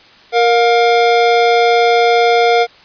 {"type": "tone pair together", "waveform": "square", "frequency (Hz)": [467.8, 710], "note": ["A#4", "F5"], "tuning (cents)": [6, 28], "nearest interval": "perfect fifth", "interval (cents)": 722, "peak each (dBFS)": -12, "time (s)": [0.32, 2.67], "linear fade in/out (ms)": 50, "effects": ["white hiss -43 dBFS RMS until 2.84 s", "resampled to 11025 Hz"]}